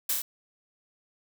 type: noise with echo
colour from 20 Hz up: blue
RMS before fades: -27 dBFS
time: 0.09-0.13 s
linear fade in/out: 5 ms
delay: 30 ms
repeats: 3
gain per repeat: -2 dB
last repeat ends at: 0.22 s
effects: none